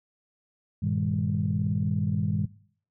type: tone cluster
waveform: sine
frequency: 101 / 120 / 157.6 / 201.4 Hz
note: G#2 / B2 / D#3 / G3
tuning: -48 / -49 / +23 / +47 cents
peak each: -28 / -32 / -28 / -30 dBFS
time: 0.82-2.46 s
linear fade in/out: 10 ms
effects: noise-tail reverb RT60 0.5 s tail -17 dB re dry + tanh soft clip ceiling -14 dBFS